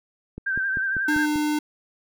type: click train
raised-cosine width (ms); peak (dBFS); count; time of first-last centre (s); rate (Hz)
3; -21; 6; 0.38-1.358; 5.11
type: tone with vibrato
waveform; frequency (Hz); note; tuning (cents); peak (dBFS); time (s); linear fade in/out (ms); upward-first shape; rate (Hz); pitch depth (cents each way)
sine; 1568; G6; 0; -22; 0.46-1.26; 10; sine; 11; 46
type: tone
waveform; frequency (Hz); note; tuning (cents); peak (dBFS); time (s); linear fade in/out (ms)
square; 300; D4; +37; -22; 1.08-1.59; 5
effects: none